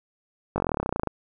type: slowing click train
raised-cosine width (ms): 1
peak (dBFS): -11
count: 19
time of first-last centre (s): 0.56-1.073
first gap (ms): 20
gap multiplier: 1.04
effects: none